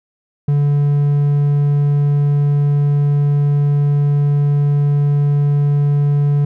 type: tone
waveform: triangle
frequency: 144.3 Hz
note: D3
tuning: 30 cents flat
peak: -9 dBFS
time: 0.48-6.45 s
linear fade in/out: 5 ms
effects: none